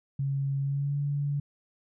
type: tone with pitch glide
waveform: sine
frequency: 138 to 143.28 Hz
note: C#3 to D3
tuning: -7 to -42 cents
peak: -26 dBFS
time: 0.19-1.4 s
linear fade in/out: 5 ms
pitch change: +65 cents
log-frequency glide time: 0.6-0.98 s
effects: none